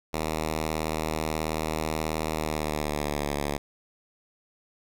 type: tone with pitch glide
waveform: 5% pulse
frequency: 78.5 to 72.4 Hz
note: D#2 to D2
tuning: +16 to -24 cents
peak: -16 dBFS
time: 0.13-3.58 s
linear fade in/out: 10 ms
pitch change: -140 cents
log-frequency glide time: 2.33-3.3 s
effects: none